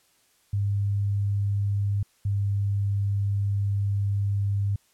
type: tone pair in turn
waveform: sine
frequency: 100.8 / 100.32 Hz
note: G2 / G2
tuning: +49 / +41 cents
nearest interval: unison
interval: 8 cents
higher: first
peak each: -22 dBFS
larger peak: neither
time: 0.53-2.03 / 2.25-4.76 s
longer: second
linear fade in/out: 5 ms
effects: white hiss -64 dBFS RMS until 4.93 s + low-pass 12000 Hz 12 dB/octave